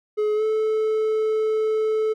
triangle tone with pitch glide, 423.9 to 435.6 Hz, G#4 to A4, +35 to -17 cents, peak -17 dBFS, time 0.17-2.14 s, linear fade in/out 20 ms, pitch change +48 cents, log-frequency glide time 0.35-0.43 s, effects none

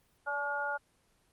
harmonic tone with a mistuned harmonic, 285.5 Hz, D4, 49 cents flat, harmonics 2 / 3 / 4 / 5, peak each -39 / -36 / -45 / -34 dBFS, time 0.26-0.78 s, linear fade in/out 20 ms, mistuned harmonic 2, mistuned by +20 cents, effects pink hiss -70 dBFS RMS until 1.32 s + Opus 24 kbps

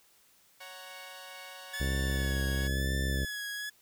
10% pulse chord, F# major, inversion second, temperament equal, 554.4 / 740 / 932.3 Hz, C#5 / F#5 / A#5, 0 / 0 / 0 cents, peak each -40 / -40 / -43 dBFS, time 0.6-2.68 s, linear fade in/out 10 ms
sawtooth tone with vibrato, 1713 Hz, A6, 47 cents flat, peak -32 dBFS, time 1.73-3.7 s, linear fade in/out 10 ms, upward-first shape sine, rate 1 Hz, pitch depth 55 cents each way
harmonic tone, 67 Hz, C2, 42 cents sharp, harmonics 1 / 2 / 3 / 4 / 5 / 6 / 7 / 8 / 9, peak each -30 / -36 / -40 / -42 / -44 / -46 / -47 / -48 / -49 dBFS, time 1.8-3.25 s, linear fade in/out 5 ms
effects white hiss -64 dBFS RMS until 3.81 s

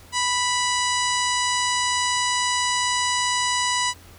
harmonic tone with a mistuned harmonic, 987.8 Hz, B5, in tune, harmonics 1 / 2 / 3 / 4 / 5 / 6 / 7 / 8 / 9, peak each -24 / -27 / -29 / -30 / -31 / -32 / -32 / -33 / -34 dBFS, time 0.12-3.94 s, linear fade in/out 50 ms, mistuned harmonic 3, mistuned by -16 cents, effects added 86 Hz sine -49 dBFS peak until 4.18 s + pink hiss -49 dBFS RMS until 4.18 s

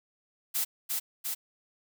blue noise with echo, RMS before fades -29 dBFS, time 0.54-0.65 s, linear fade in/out 20 ms, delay 350 ms, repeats 2, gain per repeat -2 dB, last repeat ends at 1.35 s, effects none

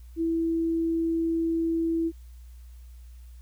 sine tone, 329.6 Hz, E4, in tune, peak -23 dBFS, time 0.16-2.12 s, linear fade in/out 50 ms, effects added 60 Hz sine -43 dBFS peak until 3.41 s + white hiss -64 dBFS RMS until 3.41 s

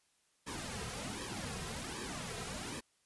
pink noise with flanger, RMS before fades -42 dBFS, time 0.46-2.81 s, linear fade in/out 20 ms, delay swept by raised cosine 1.4 to 3.5 ms, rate 1.3 Hz, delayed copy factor -0.75, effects white hiss -74 dBFS RMS until 3.05 s + resampled to 24000 Hz

